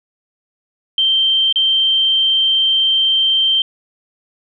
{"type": "tone with dropouts", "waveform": "sine", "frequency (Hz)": 3136, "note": "G7", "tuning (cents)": 0, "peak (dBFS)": -11, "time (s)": [0.98, 3.62], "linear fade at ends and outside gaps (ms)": 2, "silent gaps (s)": [1.526, 1.558], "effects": []}